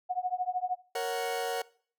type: tone with tremolo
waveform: sine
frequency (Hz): 731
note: F#5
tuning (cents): -21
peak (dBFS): -25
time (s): 0.09-0.76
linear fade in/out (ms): 20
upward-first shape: triangle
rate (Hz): 13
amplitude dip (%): 100
type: chord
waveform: 40% pulse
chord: F# major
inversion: first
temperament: equal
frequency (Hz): 466.2 / 554.4 / 740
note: A#4 / C#5 / F#5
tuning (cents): 0 / 0 / 0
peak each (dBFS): -33 / -37 / -33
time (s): 0.95-1.62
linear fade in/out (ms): 5
effects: noise-tail reverb RT60 0.5 s tail -22 dB re dry